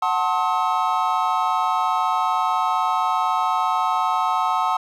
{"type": "chord", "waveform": "triangle", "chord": "F# diminished seventh", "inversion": "none", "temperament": "just", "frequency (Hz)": [740, 888, 1065.6, 1278.7], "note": ["F#5", "A5", "C6", "Eb6"], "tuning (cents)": [0, 16, 31, 47], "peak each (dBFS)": -22, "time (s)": [0.02, 4.77], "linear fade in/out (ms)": 5, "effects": []}